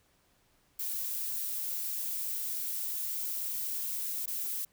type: noise with dropouts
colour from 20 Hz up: violet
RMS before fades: -35 dBFS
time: 0.79-4.65 s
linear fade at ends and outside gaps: 5 ms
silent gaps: 4.259-4.276 s
effects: pink hiss -69 dBFS RMS until 4.72 s